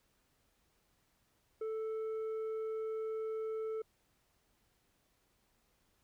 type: tone with tanh clipping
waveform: sine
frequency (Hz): 440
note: A4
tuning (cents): 0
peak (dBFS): -37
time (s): 1.61-3.82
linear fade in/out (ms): 5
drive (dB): 5
effects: pink hiss -75 dBFS RMS until 6.03 s